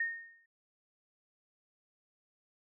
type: tone with exponential decay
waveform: sine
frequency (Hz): 1842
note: A#6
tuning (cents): -21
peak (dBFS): -28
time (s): 0-0.46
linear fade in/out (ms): 5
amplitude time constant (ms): 99
effects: none